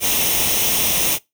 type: noise with comb filter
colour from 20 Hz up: white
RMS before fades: -18 dBFS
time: 0-1.19 s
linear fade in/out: 50 ms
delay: 0.33 ms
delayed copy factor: +0.6
effects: noise-tail reverb RT60 0.2 s tail -22 dB re dry